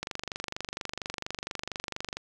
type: click train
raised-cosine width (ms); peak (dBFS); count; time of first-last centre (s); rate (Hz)
0.2; -16; 53; 0.03-2.17; 24.3
effects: none